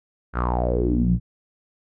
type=tone with low-pass filter sweep; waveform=sawtooth; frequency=60.5 Hz; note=B1; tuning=35 cents flat; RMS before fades=-21 dBFS; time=0.33-1.2 s; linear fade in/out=50 ms; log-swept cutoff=1500 to 140 Hz; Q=6.8; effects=none